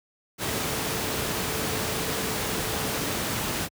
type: tone in noise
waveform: sine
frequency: 440 Hz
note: A4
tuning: in tune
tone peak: -37 dBFS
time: 0.44-3.17 s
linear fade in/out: 50 ms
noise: pink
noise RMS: -28 dBFS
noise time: 0.38-3.69 s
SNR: -12 dB
effects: high-pass 80 Hz 12 dB/octave